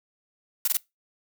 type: noise bursts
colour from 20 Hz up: blue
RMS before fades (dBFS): -23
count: 3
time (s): 0.65-0.77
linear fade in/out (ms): 2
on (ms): 26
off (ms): 21
effects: noise-tail reverb RT60 0.2 s tail -23 dB re dry